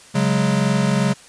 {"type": "chord", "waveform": "square", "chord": "C# suspended fourth", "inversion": "none", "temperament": "equal", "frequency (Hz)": [138.59, 185, 207.7], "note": ["C#3", "F#3", "G#3"], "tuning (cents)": [0, 0, 0], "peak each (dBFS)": -21, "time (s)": [0.14, 1.14], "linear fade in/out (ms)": 20, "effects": ["white hiss -45 dBFS RMS until 1.28 s", "resampled to 22050 Hz"]}